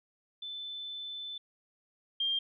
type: tone pair in turn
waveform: sine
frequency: 3520 / 3195 Hz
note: A7 / G7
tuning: 0 / +32 cents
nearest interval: major second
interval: 168 cents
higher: first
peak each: -38 / -28 dBFS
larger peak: second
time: 0.42-1.38 / 2.2-2.39 s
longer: first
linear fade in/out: 5 ms
effects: none